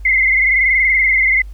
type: tone with frequency modulation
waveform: sine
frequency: 2093 Hz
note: C7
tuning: in tune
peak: -10 dBFS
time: 0.05-1.42 s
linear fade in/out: 5 ms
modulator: 21 Hz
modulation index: 3.8
effects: added 50 Hz sine -28 dBFS peak until 1.53 s + pink hiss -55 dBFS RMS until 1.53 s